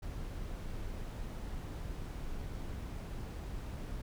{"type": "noise", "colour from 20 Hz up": "brown", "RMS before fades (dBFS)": -41, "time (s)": [0.02, 4.02], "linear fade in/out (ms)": 10, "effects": []}